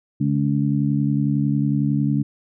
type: harmonic tone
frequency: 71 Hz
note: C#2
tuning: 42 cents sharp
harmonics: 2 / 3 / 4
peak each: -20 / -22 / -23 dBFS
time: 0.2-2.23 s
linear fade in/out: 10 ms
effects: none